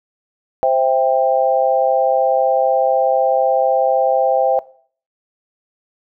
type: chord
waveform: sine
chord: C major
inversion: none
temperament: equal with one note detuned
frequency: 523.3 / 659.3 / 791.3 Hz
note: C5 / E5 / G5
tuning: 0 / 0 / +16 cents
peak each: -16 dBFS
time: 0.63-4.59 s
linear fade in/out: 0 ms
effects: noise-tail reverb RT60 0.5 s tail -20 dB re dry